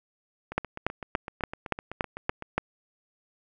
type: two click trains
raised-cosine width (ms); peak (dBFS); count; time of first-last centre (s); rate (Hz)
0.5; -21 / -9; 16 / 8; 0.52-2.424 / 0.58-2.58; 7.88 / 3.5
effects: none

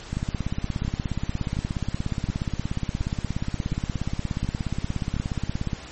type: two click trains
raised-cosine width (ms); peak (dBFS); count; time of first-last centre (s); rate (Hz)
5; -13 / -15; 95 / 8; 0.17-5.732 / 0.13-5.166; 16.9 / 1.39
effects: pink hiss -41 dBFS RMS until 5.91 s + MP3 32 kbps

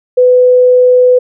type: tone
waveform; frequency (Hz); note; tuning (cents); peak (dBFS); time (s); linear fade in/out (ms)
sine; 500; B4; +21; -3; 0.17-1.19; 10
effects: none

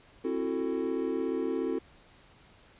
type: chord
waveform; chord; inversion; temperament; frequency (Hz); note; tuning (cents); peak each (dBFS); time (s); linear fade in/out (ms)
triangle; F# half-diminished seventh; second; just; 266.4 / 333 / 370 / 444; C4 / E4 / F#4 / A4; +31 / +18 / 0 / +16; -32; 0.24-1.79; 10
effects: pink hiss -58 dBFS RMS until 2.79 s + resampled to 8000 Hz

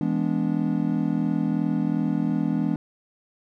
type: chord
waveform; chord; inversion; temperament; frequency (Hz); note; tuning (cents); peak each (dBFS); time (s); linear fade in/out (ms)
triangle; E dominant seventh; none; equal with one note detuned; 164.81 / 207.7 / 246.9 / 289.8; E3 / G#3 / B3 / D4; 0 / 0 / 0 / -23; -25; 0.01-2.76; 2
effects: none

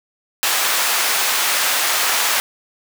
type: high-pass noise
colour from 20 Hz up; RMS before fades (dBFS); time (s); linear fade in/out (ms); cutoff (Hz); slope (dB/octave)
pink; -18; 0.43-2.4; 0; 1000; 12
effects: none

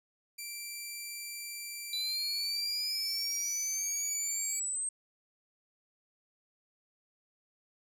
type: tone with pitch glide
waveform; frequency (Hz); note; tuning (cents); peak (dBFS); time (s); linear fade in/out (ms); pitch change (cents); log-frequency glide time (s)
10% pulse; 2349 to 2297; D7 to D7; 0 to -39; -31; 0.38-4.6; 10; -39; 2.86-3.11
type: exponential sweep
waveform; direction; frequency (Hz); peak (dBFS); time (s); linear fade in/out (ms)
sine; up; 3951 to 8372; -32; 1.93-4.89; 2
effects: none

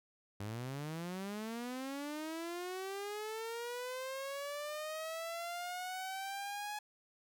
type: linear sweep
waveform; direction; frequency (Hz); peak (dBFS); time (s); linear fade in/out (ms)
sawtooth; up; 98 to 842; -36; 0.4-6.79; 5
effects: none

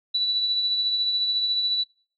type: tone with tremolo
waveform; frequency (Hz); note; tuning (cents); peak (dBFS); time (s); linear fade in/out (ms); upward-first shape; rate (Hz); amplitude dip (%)
sine; 3951; B7; 0; -19; 0.14-1.84; 10; triangle; 14; 40
effects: noise-tail reverb RT60 0.4 s tail -23 dB re dry

